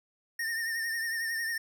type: tone with vibrato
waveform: square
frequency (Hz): 1825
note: A#6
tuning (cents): -37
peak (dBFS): -31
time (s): 0.39-1.58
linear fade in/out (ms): 5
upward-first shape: triangle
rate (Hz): 11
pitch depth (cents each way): 55
effects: none